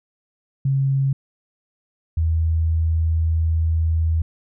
sine tone pair in turn, 136 / 81.08 Hz, C#3 / E2, -33 / -28 cents, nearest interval major sixth, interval 895 cents, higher first, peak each -16 dBFS, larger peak neither, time 0.65-1.13 / 2.17-4.22 s, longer second, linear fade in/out 5 ms, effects none

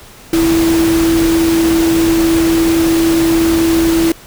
sine tone in noise, 329.6 Hz, E4, in tune, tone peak -9 dBFS, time 0.33-4.12 s, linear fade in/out 2 ms, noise pink, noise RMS -20 dBFS, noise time 0.33-4.12 s, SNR +8 dB, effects pink hiss -38 dBFS RMS until 4.26 s

